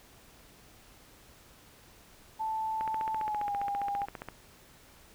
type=tone with pitch glide; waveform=sine; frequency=879 to 806 Hz; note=A5 to G5; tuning=-2 to +48 cents; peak=-30 dBFS; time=2.39-4.06 s; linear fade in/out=20 ms; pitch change=-150 cents; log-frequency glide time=3.15-3.55 s
type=click train; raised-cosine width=0.5 ms; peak=-24 dBFS; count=23; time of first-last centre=2.81-4.287 s; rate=14.9 Hz
effects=pink hiss -57 dBFS RMS until 5.14 s

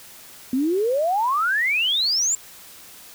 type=exponential sweep; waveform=sine; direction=up; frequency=246.9 to 7459 Hz; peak=-18 dBFS; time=0.53-2.35 s; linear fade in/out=2 ms; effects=white hiss -44 dBFS RMS until 3.14 s

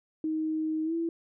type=tone with pitch glide; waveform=sine; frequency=314.1 to 332.6 Hz; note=D#4 to E4; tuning=+16 to +16 cents; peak=-27 dBFS; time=0.24-1.09 s; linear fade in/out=2 ms; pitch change=+100 cents; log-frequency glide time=0.84-0.94 s; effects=none

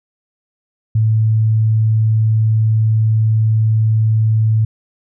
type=tone; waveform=sine; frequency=110 Hz; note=A2; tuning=in tune; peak=-10 dBFS; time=0.95-4.65 s; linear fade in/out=5 ms; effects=none

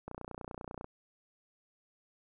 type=click train; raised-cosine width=1 ms; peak=-27 dBFS; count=24; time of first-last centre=0.08-0.844 s; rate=30.1 Hz; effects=none

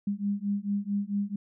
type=beating tone pair; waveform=sine; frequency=200 / 204.5 Hz; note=G3 / G#3; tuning=+35 / -26 cents; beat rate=4.5 Hz; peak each=-30 dBFS; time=0.07-1.36 s; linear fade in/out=5 ms; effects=none

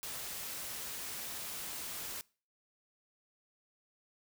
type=noise; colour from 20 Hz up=white; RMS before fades=-42 dBFS; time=0.03-2.21 s; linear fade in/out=0 ms; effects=noise-tail reverb RT60 0.4 s tail -24 dB re dry

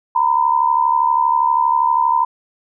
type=tone pair together; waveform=sine; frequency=928 / 1000.5 Hz; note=A#5 / B5; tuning=-8 / +22 cents; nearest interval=minor second; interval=130 cents; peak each=-15 dBFS; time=0.15-2.25 s; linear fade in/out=10 ms; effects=none

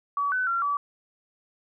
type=tone with pitch steps; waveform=sine; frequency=1139 / 1507 / 1371 / 1148 Hz; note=C#6 / F#6 / F6 / D6; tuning=+47 / +31 / -32 / -40 cents; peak=-23 dBFS; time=0.17-0.77 s; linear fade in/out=2 ms; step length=150 ms; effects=none

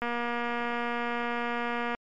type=click train; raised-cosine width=0.5 ms; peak=-17 dBFS; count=460; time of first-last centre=0.02-1.949 s; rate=238 Hz; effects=MP3 64 kbps

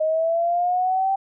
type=linear sweep; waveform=sine; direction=up; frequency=621 to 782 Hz; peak=-18 dBFS; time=0-1.16 s; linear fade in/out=10 ms; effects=none

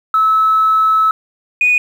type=tone pair in turn; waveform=sine; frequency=1300 / 2473 Hz; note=E6 / D#7; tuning=-24 / -11 cents; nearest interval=major seventh; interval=1113 cents; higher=second; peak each=-8 dBFS; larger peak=neither; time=0.14-1.11 / 1.61-1.78 s; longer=first; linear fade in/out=2 ms; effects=tanh soft clip ceiling -4 dBFS + 7-bit

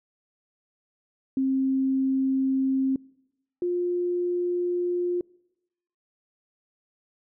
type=tone pair in turn; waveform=sine; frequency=266 / 353.7 Hz; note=C4 / F4; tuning=+29 / +22 cents; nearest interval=perfect fourth; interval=493 cents; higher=second; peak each=-21 / -23 dBFS; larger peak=first; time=1.37-2.96 / 3.62-5.21 s; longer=neither; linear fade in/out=2 ms; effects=noise-tail reverb RT60 0.9 s tail -25 dB re dry

